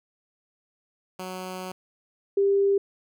10% pulse / sine tone pair in turn, 185 / 397 Hz, F#3 / G4, 0 / +22 cents, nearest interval octave + minor second, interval 1322 cents, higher second, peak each -25 / -18 dBFS, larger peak second, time 1.19-1.72 / 2.37-2.78 s, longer first, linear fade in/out 5 ms, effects none

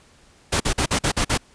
pink noise bursts, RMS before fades -20 dBFS, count 7, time 0.52-1.377 s, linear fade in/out 10 ms, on 83 ms, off 46 ms, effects pink hiss -54 dBFS RMS until 1.54 s + resampled to 22050 Hz

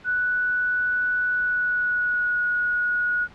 sine tone with pitch glide, 1480 to 1455.4 Hz, F#6 to F#6, 0 to -29 cents, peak -20 dBFS, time 0.04-3.28 s, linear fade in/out 50 ms, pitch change -29 cents, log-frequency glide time 1.25-2.43 s, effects pink hiss -48 dBFS RMS until 3.34 s + low-pass 3000 Hz 12 dB/octave

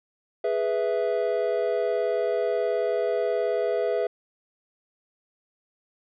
triangle chord, E major, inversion first, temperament equal, 415.3 / 493.9 / 659.3 Hz, G#4 / B4 / E5, 0 / 0 / 0 cents, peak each -25 dBFS, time 0.44-4.07 s, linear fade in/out 5 ms, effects resampled to 11025 Hz

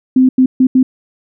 sine tone bursts at uneven times, 258.2 Hz, C4, 23 cents flat, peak -5 dBFS, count 4, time 0.16-0.29 / 0.38-0.46 / 0.6-0.67 / 0.75-0.83 s, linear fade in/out 5 ms, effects none

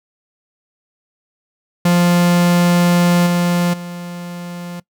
45% pulse tone with level steps, 174.8 Hz, F3, 2 cents sharp, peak -10 / -13 / -26 dBFS, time 1.85-4.8 s, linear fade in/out 5 ms, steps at 3.26 / 3.73 s, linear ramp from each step 10 ms, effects noise-tail reverb RT60 0.1 s tail -21 dB re dry

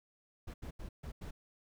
brown noise bursts at uneven times, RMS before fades -44 dBFS, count 5, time 0.47-0.54 / 0.62-0.71 / 0.79-0.89 / 1.03-1.12 / 1.21-1.31 s, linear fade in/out 10 ms, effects none

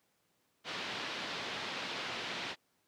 white low-pass noise, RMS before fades -40 dBFS, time 0.64-2.56 s, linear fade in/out 50 ms, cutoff 4000 Hz, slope 24 dB/octave, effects pink hiss -75 dBFS RMS until 2.87 s + high-pass 150 Hz 12 dB/octave

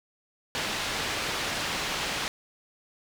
white low-pass noise, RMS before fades -31 dBFS, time 0.55-2.28 s, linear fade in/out 0 ms, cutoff 3900 Hz, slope 12 dB/octave, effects none

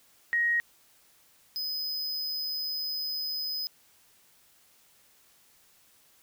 sine / square tone pair in turn, 1883 / 5027 Hz, A#6 / D#8, +17 / +17 cents, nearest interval octave + perfect fourth, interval 1700 cents, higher second, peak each -23 / -31 dBFS, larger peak first, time 0.33-0.6 / 1.56-3.67 s, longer second, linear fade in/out 0 ms, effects white hiss -62 dBFS RMS until 6.22 s

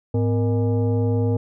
sine tone with frequency modulation, 106.1 Hz, G#2, 38 cents sharp, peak -17 dBFS, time 0.14-1.37 s, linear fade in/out 5 ms, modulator 361 Hz, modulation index 0.9, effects none

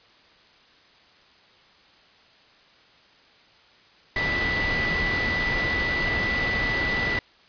sine tone in noise, 1975.5 Hz, B6, in tune, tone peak -24 dBFS, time 4.16-7.19 s, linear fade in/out 2 ms, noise pink, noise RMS -28 dBFS, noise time 4.16-7.19 s, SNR +1 dB, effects white hiss -55 dBFS RMS until 7.48 s + resampled to 11025 Hz

